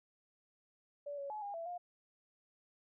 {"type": "tone with pitch steps", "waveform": "sine", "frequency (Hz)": [576, 560, 851, 810, 667, 708], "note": ["D5", "C#5", "G#5", "G#5", "E5", "F5"], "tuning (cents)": [-34, 18, 42, -43, 20, 23], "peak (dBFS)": -40, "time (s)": [1.06, 1.78], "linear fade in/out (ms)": 10, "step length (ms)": 120, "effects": []}